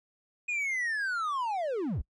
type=linear sweep; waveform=triangle; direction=down; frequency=2489 to 34.63 Hz; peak=-27 dBFS; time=0.48-2.02 s; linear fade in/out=10 ms; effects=noise-tail reverb RT60 0.1 s tail -26 dB re dry + resampled to 24000 Hz